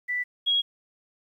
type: tone pair in turn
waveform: sine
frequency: 1975.5 / 3304 Hz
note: B6 / G#7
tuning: 0 / -10 cents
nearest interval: major sixth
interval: 890 cents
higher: second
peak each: -25 / -20 dBFS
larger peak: second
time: 0.08-0.24 / 0.46-0.62 s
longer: neither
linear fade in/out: 20 ms
effects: 10-bit